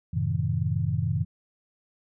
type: chord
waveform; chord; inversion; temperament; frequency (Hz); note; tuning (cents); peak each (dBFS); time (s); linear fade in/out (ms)
sine; F# diminished seventh; none; just; 92.5 / 111 / 133.2 / 159.84; F#2 / A2 / C3 / Eb3; 0 / +16 / +31 / +47; -29; 0.13-1.25; 10
effects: none